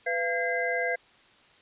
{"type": "tone cluster", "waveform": "sine", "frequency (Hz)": [498.8, 684, 1615, 2052], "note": ["B4", "F5", "G#6", "C7"], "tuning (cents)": [17, -36, -49, -34], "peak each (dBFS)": -31, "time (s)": [0.06, 0.96], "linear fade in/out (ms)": 10, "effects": ["white hiss -58 dBFS RMS until 1.61 s", "resampled to 8000 Hz"]}